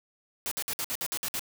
white noise bursts, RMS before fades -32 dBFS, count 9, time 0.46-1.394 s, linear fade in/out 0 ms, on 54 ms, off 56 ms, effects none

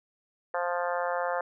harmonic tone, 175.5 Hz, F3, 9 cents sharp, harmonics 3 / 4 / 5 / 6 / 7 / 8 / 9 / 10, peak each -31 / -33 / -35 / -37 / -38 / -39 / -40 / -41 dBFS, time 0.54-1.41 s, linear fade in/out 2 ms, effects none

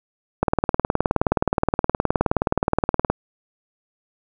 click train, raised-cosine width 1 ms, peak -3 dBFS, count 52, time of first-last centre 0.43-3.1 s, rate 19.1 Hz, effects none

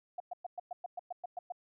sine tone bursts, 714 Hz, F5, 38 cents sharp, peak -36 dBFS, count 11, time 0.18-1.522 s, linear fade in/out 5 ms, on 22 ms, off 110 ms, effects none

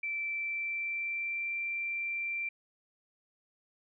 sine tone with pitch glide, 2332 to 2356 Hz, D7 to D7, -13 to +5 cents, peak -32 dBFS, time 0.03-2.49 s, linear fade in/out 5 ms, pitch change +18 cents, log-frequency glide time 0.3-1.55 s, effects none

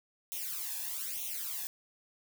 blue noise with flanger, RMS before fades -38 dBFS, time 0.32-1.67 s, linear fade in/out 0 ms, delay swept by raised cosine 0.31 to 1.19 ms, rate 1.1 Hz, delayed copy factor +0.95, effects none

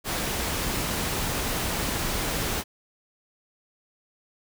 pink noise, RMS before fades -28 dBFS, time 0.04-2.64 s, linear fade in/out 50 ms, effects none

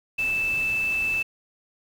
sine tone in noise, 2637 Hz, E7, in tune, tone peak -22 dBFS, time 0.18-1.23 s, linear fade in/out 10 ms, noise pink, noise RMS -40 dBFS, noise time 0.18-1.23 s, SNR +15 dB, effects none

